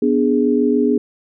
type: chord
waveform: sine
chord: G# diminished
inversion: first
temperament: equal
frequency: 246.9 / 293.7 / 415.3 Hz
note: B3 / D4 / G#4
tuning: 0 / 0 / 0 cents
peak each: -16 / -18 / -17 dBFS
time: 0.02-0.98 s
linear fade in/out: 5 ms
effects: none